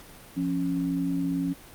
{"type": "tone pair together", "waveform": "sine", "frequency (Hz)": [173.5, 275.4], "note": ["F3", "C#4"], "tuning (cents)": [-11, -11], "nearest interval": "minor sixth", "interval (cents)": 800, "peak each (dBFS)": [-29, -26], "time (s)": [0.36, 1.54], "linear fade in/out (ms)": 20, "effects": ["pink hiss -48 dBFS RMS until 1.74 s", "Opus 48 kbps"]}